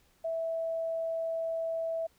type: tone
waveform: sine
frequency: 656 Hz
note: E5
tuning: 9 cents flat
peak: -30 dBFS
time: 0.24-2.07 s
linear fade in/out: 10 ms
effects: pink hiss -67 dBFS RMS until 2.18 s